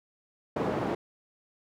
white band-pass noise, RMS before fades -30 dBFS, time 0.56-0.95 s, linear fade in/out 5 ms, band 120 to 590 Hz, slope 12 dB/octave, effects none

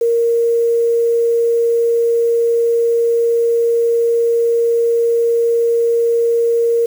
sine tone with quantisation, 465.9 Hz, A#4, 1 cent flat, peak -11 dBFS, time 0.01-6.86 s, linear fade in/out 5 ms, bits 6, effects none

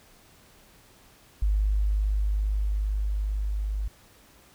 sine tone with level ramp, 51.2 Hz, G#1, 24 cents flat, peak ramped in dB -20 to -26 dBFS, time 1.42-3.88 s, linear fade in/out 5 ms, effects pink hiss -56 dBFS RMS until 4.54 s

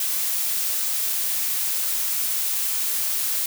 blue noise, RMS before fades -24 dBFS, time 0-3.46 s, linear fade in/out 2 ms, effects none

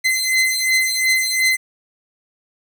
sawtooth beating tone pair, 2053 / 2055.8 Hz, C7 / C7, -33 / -31 cents, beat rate 2.8 Hz, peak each -15 dBFS, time 0.04-1.57 s, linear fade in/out 20 ms, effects none

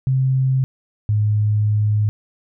sine tone pair in turn, 131.7 / 105.59 Hz, C3 / G#2, +12 / +29 cents, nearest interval major third, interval 383 cents, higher first, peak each -14 dBFS, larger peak neither, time 0.07-0.64 / 1.09-2.09 s, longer second, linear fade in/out 0 ms, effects none

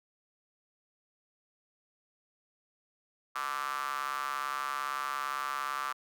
square tone with high-pass filter, 68.8 Hz, C#2, 12 cents flat, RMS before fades -35 dBFS, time 3.35-5.93 s, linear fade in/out 10 ms, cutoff 1200 Hz, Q 6.5, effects none

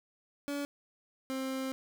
30% pulse tone pair in turn, 285.4 / 264.1 Hz, D4 / C4, -49 / +16 cents, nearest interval minor second, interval 135 cents, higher first, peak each -31 / -31 dBFS, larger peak neither, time 0.48-0.65 / 1.3-1.72 s, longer second, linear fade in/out 0 ms, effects none

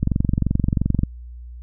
click train, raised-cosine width 5 ms, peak -6 dBFS, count 24, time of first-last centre 0.03-1.034 s, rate 22.9 Hz, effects added 60 Hz sine -34 dBFS peak until 1.62 s

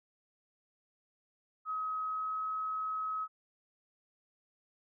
sine tone with pitch glide, 1271 to 1278.4 Hz, D#6 to D#6, +36 to +47 cents, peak -33 dBFS, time 1.65-3.28 s, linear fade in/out 50 ms, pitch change +11 cents, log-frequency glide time 2.02-2.43 s, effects none

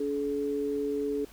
sine tone pair together, 285.2 / 428.4 Hz, C#4 / A4, +49 / -46 cents, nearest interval perfect fifth, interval 705 cents, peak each -32 / -29 dBFS, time 0-1.25 s, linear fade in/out 5 ms, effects added 50 Hz sine -55 dBFS peak until 1.32 s + pink hiss -54 dBFS RMS until 1.32 s

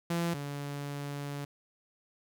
sawtooth tone pair in turn, 170 / 142.95 Hz, F3 / D3, -46 / -46 cents, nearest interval minor third, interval 300 cents, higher first, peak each -25 / -32 dBFS, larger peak first, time 0.1-0.34 / 0.34-1.45 s, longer second, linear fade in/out 5 ms, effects none

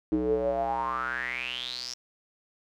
square tone with band-pass filter sweep, 62 Hz, B1, 7 cents sharp, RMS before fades -30 dBFS, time 0.12-1.94 s, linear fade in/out 0 ms, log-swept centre 320 to 5600 Hz, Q 9.6, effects none

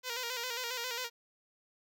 5% pulse tone with vibrato, 487.7 Hz, B4, 22 cents flat, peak -24 dBFS, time 0.03-1.1 s, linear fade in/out 50 ms, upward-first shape square, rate 7.4 Hz, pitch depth 67 cents each way, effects none

